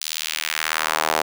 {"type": "tone with high-pass filter sweep", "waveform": "sawtooth", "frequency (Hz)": 78.4, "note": "D#2", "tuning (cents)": 14, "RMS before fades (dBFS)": -24, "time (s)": [0.01, 1.22], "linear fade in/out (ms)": 5, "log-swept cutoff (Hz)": [4500, 660], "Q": 1.3, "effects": []}